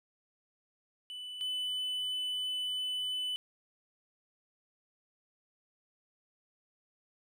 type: tone pair in turn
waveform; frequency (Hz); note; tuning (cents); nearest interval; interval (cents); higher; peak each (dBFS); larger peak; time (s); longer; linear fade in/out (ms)
triangle; 2987 / 3001; F#7 / F#7; +16 / +24; unison; 8; second; -39 / -31; second; 1.1-1.41 / 1.41-3.36; second; 0
effects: none